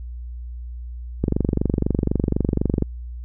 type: click train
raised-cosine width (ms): 3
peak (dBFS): -6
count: 39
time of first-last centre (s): 1.24-2.823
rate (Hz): 24
effects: added 60 Hz sine -30 dBFS peak until 3.24 s